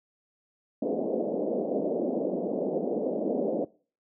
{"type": "band-pass noise", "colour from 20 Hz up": "white", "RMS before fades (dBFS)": -29, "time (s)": [0.82, 3.65], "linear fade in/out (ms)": 5, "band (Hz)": [190, 620], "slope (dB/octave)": 48, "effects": ["noise-tail reverb RT60 0.4 s tail -22 dB re dry"]}